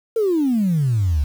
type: exponential sweep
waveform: sine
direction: down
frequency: 466.2 to 67.8 Hz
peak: -14 dBFS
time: 0.16-1.24 s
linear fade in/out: 5 ms
effects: tanh soft clip ceiling -12 dBFS + 7-bit